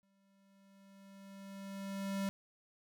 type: tone with exponential growth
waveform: square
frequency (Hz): 196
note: G3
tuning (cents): 0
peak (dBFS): -34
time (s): 0.03-2.29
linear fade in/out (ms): 0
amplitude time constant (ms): 490
effects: none